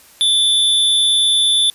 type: tone with amplitude modulation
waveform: square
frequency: 3511 Hz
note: A7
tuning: 4 cents flat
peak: -10 dBFS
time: 0.21-1.7 s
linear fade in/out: 0 ms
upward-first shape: sine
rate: 261 Hz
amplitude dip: 45%
effects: white hiss -46 dBFS RMS until 1.74 s + resampled to 32000 Hz